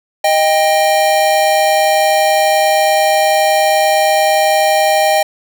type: tone pair together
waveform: square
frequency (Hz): 624 / 792.4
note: D#5 / G5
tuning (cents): +5 / +18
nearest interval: major third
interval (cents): 413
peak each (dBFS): -13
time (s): 0.24-5.23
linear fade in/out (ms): 5
effects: none